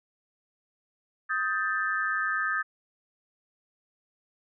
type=tone cluster; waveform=sine; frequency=1256 / 1573 / 1764 Hz; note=D#6 / G6 / A6; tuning=+16 / +6 / +4 cents; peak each=-30 dBFS; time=1.29-2.63 s; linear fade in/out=20 ms; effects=none